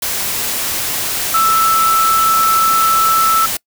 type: tone in noise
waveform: sine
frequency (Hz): 1318.5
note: E6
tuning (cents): 0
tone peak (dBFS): -10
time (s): 1.34-3.46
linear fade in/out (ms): 5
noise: white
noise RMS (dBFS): -19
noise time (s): 0.02-3.57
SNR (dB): +6
effects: noise-tail reverb RT60 0.1 s tail -25 dB re dry